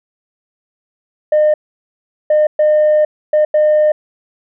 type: tone bursts at uneven times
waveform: sine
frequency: 608 Hz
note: D#5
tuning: 40 cents flat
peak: -6 dBFS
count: 5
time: 1.32-1.54 / 2.3-2.47 / 2.59-3.05 / 3.33-3.45 / 3.54-3.92 s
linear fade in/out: 5 ms
effects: tanh soft clip ceiling -6 dBFS